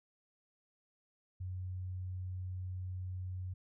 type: tone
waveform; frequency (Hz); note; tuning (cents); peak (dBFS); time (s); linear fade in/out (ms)
sine; 92; F#2; -9; -38; 1.4-3.54; 10
effects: none